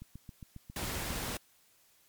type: click train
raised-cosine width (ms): 5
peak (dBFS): -33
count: 9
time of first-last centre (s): 0.02-1.107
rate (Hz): 7.36
type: noise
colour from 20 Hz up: pink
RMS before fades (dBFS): -37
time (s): 0.76-1.37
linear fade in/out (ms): 2
effects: white hiss -66 dBFS RMS until 2.08 s + MP3 96 kbps